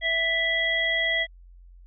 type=harmonic tone; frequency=659 Hz; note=E5; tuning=1 cent flat; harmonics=1 / 3 / 5; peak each=-31 / -23 / -28 dBFS; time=0.01-1.27 s; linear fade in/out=50 ms; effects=added 44 Hz sine -46 dBFS peak until 1.86 s